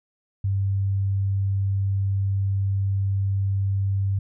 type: tone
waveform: sine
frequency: 98 Hz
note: G2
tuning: in tune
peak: -20 dBFS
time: 0.44-4.19 s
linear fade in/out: 5 ms
effects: none